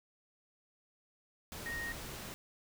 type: tone in noise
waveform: sine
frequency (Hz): 1864.7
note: A#6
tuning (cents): 0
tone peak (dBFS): -38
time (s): 1.66-1.92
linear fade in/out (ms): 0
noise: pink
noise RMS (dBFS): -45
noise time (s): 1.52-2.34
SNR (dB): +4
effects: none